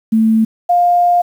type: tone pair in turn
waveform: sine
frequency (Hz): 221.8 / 704.2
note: A3 / F5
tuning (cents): +14 / +14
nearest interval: octave + minor sixth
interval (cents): 2000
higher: second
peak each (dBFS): -8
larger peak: neither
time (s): 0.12-0.45 / 0.69-1.22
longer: second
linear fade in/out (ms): 10
effects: 7-bit